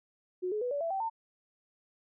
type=tone with pitch steps; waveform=sine; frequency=365.2 / 424.4 / 493.1 / 573.1 / 665.9 / 773.8 / 899.2 Hz; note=F#4 / G#4 / B4 / D5 / E5 / G5 / A5; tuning=-23 / +38 / -3 / -42 / +17 / -23 / +37 cents; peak=-30 dBFS; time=0.42-1.099 s; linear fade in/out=20 ms; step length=97 ms; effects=none